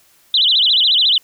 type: tone with vibrato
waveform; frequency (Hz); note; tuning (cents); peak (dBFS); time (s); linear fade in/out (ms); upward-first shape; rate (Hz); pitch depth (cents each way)
sine; 3453; A7; -33; -10; 0.34-1.18; 2; sine; 14; 280
effects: white hiss -53 dBFS RMS until 1.23 s

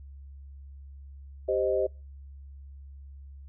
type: chord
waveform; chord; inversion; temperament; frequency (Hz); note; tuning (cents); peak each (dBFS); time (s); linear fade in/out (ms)
sine; C minor; second; equal; 392 / 523.3 / 622.3; G4 / C5 / Eb5; 0 / 0 / 0; -28; 1.48-1.87; 10
effects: noise-tail reverb RT60 0.3 s tail -26 dB re dry + added 69 Hz sine -43 dBFS peak until 3.48 s

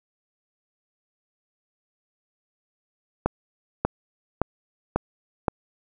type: accelerating click train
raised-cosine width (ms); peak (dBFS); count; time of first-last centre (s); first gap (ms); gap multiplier
1; -6; 5; 3.26-5.482; 590; 0.96
effects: none

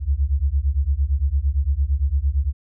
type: beating tone pair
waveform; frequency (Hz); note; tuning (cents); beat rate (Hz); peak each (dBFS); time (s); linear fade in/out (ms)
sine; 65.5 / 74.3; C2 / D2; +2 / +21; 8.8; -20; 0-2.53; 50
effects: none

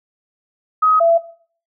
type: tone pair in turn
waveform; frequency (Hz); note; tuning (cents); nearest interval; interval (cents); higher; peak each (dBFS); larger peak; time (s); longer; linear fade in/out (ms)
sine; 1263 / 670.4; D#6 / E5; +26 / +29; major seventh; 1097; first; -10; neither; 0.82-1 / 1-1.18; neither; 10
effects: noise-tail reverb RT60 0.5 s tail -17 dB re dry

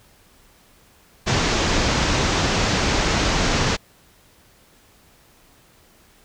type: low-pass noise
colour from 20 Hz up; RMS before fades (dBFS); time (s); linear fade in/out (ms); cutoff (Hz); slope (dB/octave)
pink; -20; 1.26-3.77; 20; 6900; 48
effects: pink hiss -54 dBFS RMS until 6.24 s

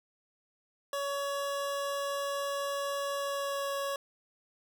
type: tone with pitch glide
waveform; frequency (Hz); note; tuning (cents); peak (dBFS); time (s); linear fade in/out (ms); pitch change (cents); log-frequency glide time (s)
25% pulse; 562 to 557.2; C#5 to C#5; +24 to +9; -28; 0.93-3.96; 2; -15; 3.15-3.75
effects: none

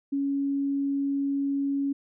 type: tone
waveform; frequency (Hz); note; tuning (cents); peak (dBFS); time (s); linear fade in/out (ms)
sine; 278.5; C#4; +8; -24; 0.12-1.93; 10
effects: none

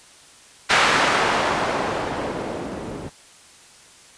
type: noise with low-pass filter sweep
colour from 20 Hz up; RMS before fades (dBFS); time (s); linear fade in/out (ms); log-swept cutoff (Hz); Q
blue; -22; 0.69-3.1; 20; 1800 to 260; 0.82
effects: white hiss -48 dBFS RMS until 4.17 s + resampled to 22050 Hz

